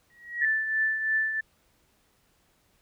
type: tone with exponential growth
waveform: sine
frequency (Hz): 1905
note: A#6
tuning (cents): +37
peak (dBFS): -22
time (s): 0.1-0.45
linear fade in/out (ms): 2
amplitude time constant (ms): 76
type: tone with tremolo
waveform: sine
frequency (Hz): 1760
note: A6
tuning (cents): 0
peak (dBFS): -21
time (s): 0.41-1.41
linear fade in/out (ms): 10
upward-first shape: triangle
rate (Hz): 3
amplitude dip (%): 60
effects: pink hiss -67 dBFS RMS until 2.81 s